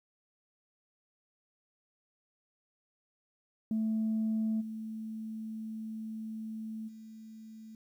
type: tone with level steps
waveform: sine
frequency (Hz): 220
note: A3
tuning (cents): 0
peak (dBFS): -27 / -37 / -46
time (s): 3.71-7.75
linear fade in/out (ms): 2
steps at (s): 4.6 / 6.87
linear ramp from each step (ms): 20
effects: tanh soft clip ceiling -25 dBFS + 11-bit